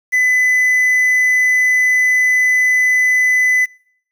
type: tone with quantisation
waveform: triangle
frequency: 2006 Hz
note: B6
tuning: 26 cents sharp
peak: -9 dBFS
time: 0.12-3.66 s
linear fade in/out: 20 ms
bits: 6
effects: noise-tail reverb RT60 0.7 s tail -26 dB re dry